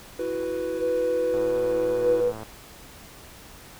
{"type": "chord", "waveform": "triangle", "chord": "E suspended second", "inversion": "none", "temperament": "equal", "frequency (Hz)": [329.6, 370, 493.9], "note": ["E4", "F#4", "B4"], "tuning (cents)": [0, 0, 0], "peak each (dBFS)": [-31, -30, -26], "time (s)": [0.19, 2.21], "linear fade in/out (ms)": 5}
{"type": "tone with pitch glide", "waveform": "sine", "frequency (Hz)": [493.9, 488.2], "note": ["B4", "B4"], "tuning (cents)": [0, -20], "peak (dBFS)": -19, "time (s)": [0.78, 2.33], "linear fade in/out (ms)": 50, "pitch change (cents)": -20, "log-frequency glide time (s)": [1.94, 2.06]}
{"type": "click train", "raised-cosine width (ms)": 1, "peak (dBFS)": -24, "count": 120, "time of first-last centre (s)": [1.34, 2.432], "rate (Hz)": 109}
{"effects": ["pink hiss -46 dBFS RMS until 3.79 s"]}